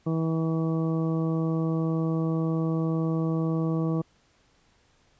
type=harmonic tone; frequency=161.9 Hz; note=E3; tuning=31 cents flat; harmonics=1 / 2 / 3 / 4 / 5 / 6 / 7; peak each=-25 / -29 / -34 / -40 / -46 / -49 / -41 dBFS; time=0.06-4.02 s; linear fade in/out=10 ms; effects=pink hiss -64 dBFS RMS until 5.19 s + resampled to 16000 Hz